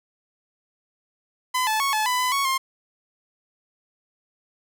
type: tone with pitch steps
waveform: sawtooth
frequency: 1012 / 869 / 1105 / 862 / 998 / 1006 / 1110 / 1061 Hz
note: B5 / A5 / C#6 / A5 / B5 / B5 / C#6 / C6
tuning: +42 / -22 / -6 / -36 / +18 / +32 / +2 / +24 cents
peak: -17 dBFS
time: 1.54-2.58 s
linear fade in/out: 10 ms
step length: 130 ms
effects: none